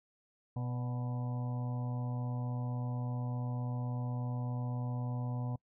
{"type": "harmonic tone with a mistuned harmonic", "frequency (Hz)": 123.47, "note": "B2", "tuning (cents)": 0, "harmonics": [1, 2, 4, 5, 6, 7, 8], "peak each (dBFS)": [-34, -43, -52, -52, -51, -54, -53], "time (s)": [0.56, 5.56], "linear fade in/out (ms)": 5, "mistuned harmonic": 5, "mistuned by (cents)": -44, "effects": ["noise-tail reverb RT60 0.1 s tail -25 dB re dry"]}